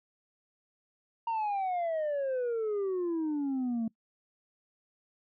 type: exponential sweep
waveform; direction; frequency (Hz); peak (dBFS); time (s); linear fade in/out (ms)
sine; down; 932.3 to 221.2; -26; 1.27-3.88; 5
effects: noise-tail reverb RT60 0.1 s tail -24 dB re dry + tanh soft clip ceiling -28 dBFS